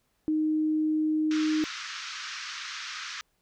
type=tone; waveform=sine; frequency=310 Hz; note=D#4; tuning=6 cents flat; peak=-23 dBFS; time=0.28-1.64 s; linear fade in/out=0 ms
type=band-pass noise; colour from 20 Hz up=pink; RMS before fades=-38 dBFS; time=1.31-3.21 s; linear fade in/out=0 ms; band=1200 to 6300 Hz; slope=48 dB/octave
effects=pink hiss -73 dBFS RMS until 3.41 s